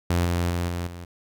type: tone with level steps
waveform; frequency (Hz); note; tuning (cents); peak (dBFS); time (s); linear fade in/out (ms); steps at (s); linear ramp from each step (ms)
sawtooth; 87; F2; -6; -16 / -18 / -20 / -23 / -32; 0.1-1.05; 5; 0.25 / 0.5 / 0.68 / 0.87; 5
effects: none